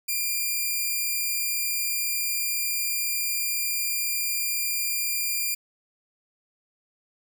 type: tone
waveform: 5% pulse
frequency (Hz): 2394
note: D7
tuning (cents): +33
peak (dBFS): -15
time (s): 0.08-5.55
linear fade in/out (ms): 10
effects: none